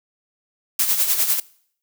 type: noise with tremolo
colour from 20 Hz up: blue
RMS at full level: -17 dBFS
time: 0.79-1.4 s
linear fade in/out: 5 ms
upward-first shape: sine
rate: 10 Hz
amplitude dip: 60%
effects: noise-tail reverb RT60 0.6 s tail -22 dB re dry